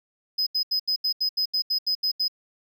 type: tone bursts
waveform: triangle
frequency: 5040 Hz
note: D#8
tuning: 21 cents sharp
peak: -20 dBFS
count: 12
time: 0.38-2.282 s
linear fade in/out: 10 ms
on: 87 ms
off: 78 ms
effects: none